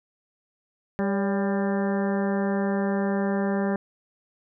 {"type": "harmonic tone with a mistuned harmonic", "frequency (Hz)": 198.8, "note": "G3", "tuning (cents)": 25, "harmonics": [1, 2, 3, 4, 5, 6, 7, 8, 9], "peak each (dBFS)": [-24, -29, -31, -35, -39, -42, -43, -39, -40], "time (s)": [0.99, 3.76], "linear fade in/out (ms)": 0, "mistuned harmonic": 3, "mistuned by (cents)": -53, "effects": []}